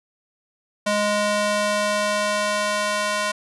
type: tone with high-pass filter sweep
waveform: square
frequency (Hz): 207.7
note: G#3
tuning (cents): 0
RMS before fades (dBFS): -22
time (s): 0.86-3.32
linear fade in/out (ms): 10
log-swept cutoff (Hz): 450 to 880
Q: 0.97
effects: resampled to 24000 Hz